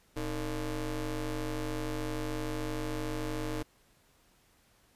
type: ring-modulated tone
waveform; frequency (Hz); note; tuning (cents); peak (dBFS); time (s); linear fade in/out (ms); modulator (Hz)
25% pulse; 143.1; D3; -45; -26; 0.16-3.63; 10; 168
effects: pink hiss -66 dBFS RMS until 4.95 s + resampled to 32000 Hz